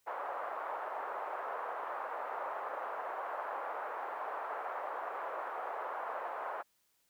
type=band-pass noise; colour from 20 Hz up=white; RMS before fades=-40 dBFS; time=0.06-6.63 s; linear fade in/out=20 ms; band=540 to 1200 Hz; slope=24 dB/octave; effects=white hiss -75 dBFS RMS until 7.09 s